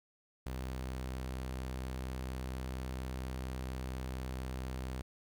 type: tone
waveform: sawtooth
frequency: 64.3 Hz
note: C2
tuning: 30 cents flat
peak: -34 dBFS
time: 0.46-5.02 s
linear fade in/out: 5 ms
effects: 12-bit